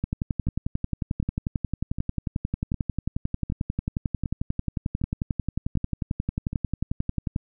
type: two click trains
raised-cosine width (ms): 5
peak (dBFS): -17 / -13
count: 9 / 83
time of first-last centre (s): 0.47-6.531 / 0.04-7.361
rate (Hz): 1.32 / 11.2
effects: none